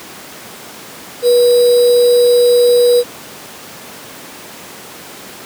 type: tone with sample-and-hold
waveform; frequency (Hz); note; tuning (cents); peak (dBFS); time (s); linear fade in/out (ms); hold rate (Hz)
sine; 485.2; B4; -31; -6; 1.22-3.04; 50; 4410
effects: pink hiss -32 dBFS RMS until 5.45 s + high-pass 200 Hz 12 dB/octave